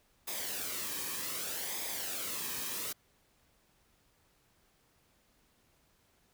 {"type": "noise with flanger", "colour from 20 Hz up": "white", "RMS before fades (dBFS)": -38, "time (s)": [0.27, 2.93], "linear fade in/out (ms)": 10, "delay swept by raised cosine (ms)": [0.69, 1.45], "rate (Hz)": 0.65, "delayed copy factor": -0.55, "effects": ["pink hiss -70 dBFS RMS until 6.33 s"]}